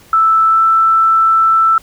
sine tone with pitch glide, 1318.5 to 1326.1 Hz, E6 to E6, 0 to +10 cents, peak -7 dBFS, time 0.13-1.78 s, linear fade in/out 2 ms, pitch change +10 cents, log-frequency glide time 0.48-0.6 s, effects pink hiss -44 dBFS RMS until 1.82 s

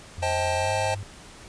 sine tone with pitch glide, 87.31 to 99.14 Hz, F2 to G2, 0 to +20 cents, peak -31 dBFS, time 0.18-1.03 s, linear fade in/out 0 ms, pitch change +220 cents, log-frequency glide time 0.57-0.71 s
square chord, A half-diminished seventh, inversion first, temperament just, 528 / 633.6 / 792 / 880 Hz, C5 / Eb5 / G5 / A5, +16 / +31 / +18 / 0 cents, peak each -30 dBFS, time 0.22-0.95 s, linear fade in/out 10 ms
effects pink hiss -46 dBFS RMS until 1.48 s + resampled to 22050 Hz

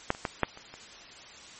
clicks, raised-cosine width 0.5 ms, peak -9 / -28 / -13 / -7 / -30 / -29 dBFS, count 6, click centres 0.104 / 0.149 / 0.252 / 0.433 / 0.574 / 0.74 s, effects white hiss -48 dBFS RMS until 1.59 s + MP3 32 kbps

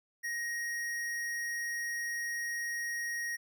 sine tone with hard clipping, 1879 Hz, A#6, 13 cents sharp, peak -35 dBFS, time 0.23-3.37 s, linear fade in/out 20 ms, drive 17 dB, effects none

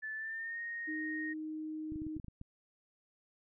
sine tone with pitch glide, 1747 to 1861.6 Hz, A6 to A#6, -13 to -3 cents, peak -38 dBFS, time 0.02-1.34 s, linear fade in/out 20 ms, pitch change +110 cents, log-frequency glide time 0.15-0.6 s
sine tone, 311.1 Hz, D#4, in tune, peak -38 dBFS, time 0.87-2.19 s, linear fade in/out 20 ms
clicks, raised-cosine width 5 ms, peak -34 dBFS, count 9, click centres 1.921 / 1.959 / 2.019 / 2.067 / 2.166 / 2.198 / 2.245 / 2.283 / 2.414 s
effects none

